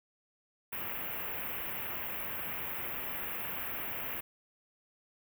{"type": "band-stop noise", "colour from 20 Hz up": "white", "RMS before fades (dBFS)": -38, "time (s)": [0.72, 4.21], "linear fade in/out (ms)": 10, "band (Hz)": [2900, 13000], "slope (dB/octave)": 48, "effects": []}